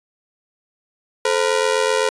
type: ring-modulated tone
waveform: sawtooth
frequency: 479.7 Hz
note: A#4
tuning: 50 cents sharp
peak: -9 dBFS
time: 1.25-2.09 s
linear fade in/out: 2 ms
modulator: 43.9 Hz
effects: resampled to 22050 Hz